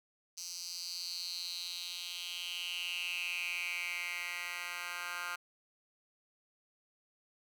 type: tone with high-pass filter sweep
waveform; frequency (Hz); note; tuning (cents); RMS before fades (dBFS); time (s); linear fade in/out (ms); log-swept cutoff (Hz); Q
10% pulse; 175.7; F3; +11; -40; 0.37-5.36; 10; 5400 to 1500; 5.9
effects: none